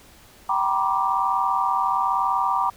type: tone cluster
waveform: sine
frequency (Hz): 774 / 922 / 962 / 1043 / 1178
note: G5 / A#5 / B5 / C6 / D6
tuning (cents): -22 / -19 / -46 / -6 / +5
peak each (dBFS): -26 / -31 / -23 / -29 / -24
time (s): 0.49-2.7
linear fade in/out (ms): 5
effects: pink hiss -50 dBFS RMS until 2.76 s